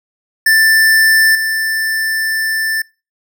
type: tone with level steps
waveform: square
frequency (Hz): 1771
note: A6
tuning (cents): +11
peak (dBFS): -8 / -15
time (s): 0.46-2.82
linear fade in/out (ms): 5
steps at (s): 1.35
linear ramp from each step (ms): 2
effects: noise-tail reverb RT60 0.3 s tail -24 dB re dry